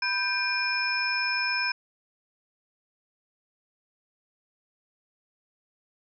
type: tone cluster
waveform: sine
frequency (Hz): 989 / 1573 / 2415 / 5220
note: B5 / G6 / D7 / E8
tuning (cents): +2 / +6 / +48 / -18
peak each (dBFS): -34 / -29 / -29 / -30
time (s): 0.02-1.72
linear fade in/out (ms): 5
effects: none